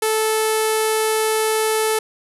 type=tone with low-pass filter; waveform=sawtooth; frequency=437.3 Hz; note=A4; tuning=11 cents flat; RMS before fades=-19 dBFS; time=0.02-1.99 s; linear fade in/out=5 ms; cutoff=11000 Hz; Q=3.1; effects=none